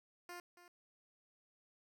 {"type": "tone with echo", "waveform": "10% pulse", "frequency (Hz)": 352, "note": "F4", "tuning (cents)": 14, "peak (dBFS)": -39, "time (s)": [0.29, 0.4], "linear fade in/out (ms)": 2, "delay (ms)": 280, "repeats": 1, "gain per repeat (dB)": -13, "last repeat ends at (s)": 0.68, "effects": []}